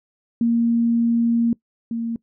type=tone pair in turn; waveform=sine; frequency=233.1 / 230.8 Hz; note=A#3 / A#3; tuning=0 / -17 cents; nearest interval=unison; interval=17 cents; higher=first; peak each=-15 / -22 dBFS; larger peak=first; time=0.41-1.53 / 1.91-2.16 s; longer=first; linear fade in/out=2 ms; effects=noise-tail reverb RT60 0.1 s tail -22 dB re dry